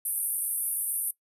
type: band-pass noise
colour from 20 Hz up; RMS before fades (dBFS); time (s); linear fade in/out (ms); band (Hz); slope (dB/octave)
white; -30; 0.05-1.11; 5; 9100 to 13000; 96
effects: noise-tail reverb RT60 0.1 s tail -20 dB re dry + resampled to 32000 Hz